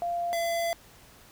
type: tone pair in turn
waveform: sine / square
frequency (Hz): 693 / 676.8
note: F5 / E5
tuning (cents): -14 / +45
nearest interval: unison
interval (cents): 41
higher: first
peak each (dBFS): -27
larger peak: neither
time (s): 0.02-0.33 / 0.33-0.73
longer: second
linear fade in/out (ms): 0
effects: pink hiss -54 dBFS RMS until 1.31 s